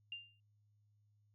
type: tone with exponential decay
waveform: sine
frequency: 2794 Hz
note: F7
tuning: in tune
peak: -40 dBFS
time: 0.12-0.4 s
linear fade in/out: 2 ms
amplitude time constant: 60 ms
effects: added 104 Hz sine -70 dBFS peak until 1.34 s